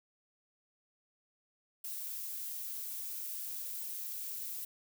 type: noise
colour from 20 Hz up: violet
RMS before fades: -41 dBFS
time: 1.84-4.65 s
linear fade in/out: 5 ms
effects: none